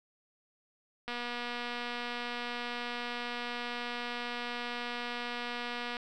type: click train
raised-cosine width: 0.3 ms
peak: -22 dBFS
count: 1179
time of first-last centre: 1.08-5.968 s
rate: 241 Hz
effects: none